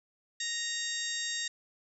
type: harmonic tone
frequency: 932.3 Hz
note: A#5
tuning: in tune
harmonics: 2 / 3 / 4 / 5 / 6 / 7 / 8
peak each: -38 / -46 / -37 / -43 / -42 / -43 / -39 dBFS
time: 0.4-1.48 s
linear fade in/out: 5 ms
effects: none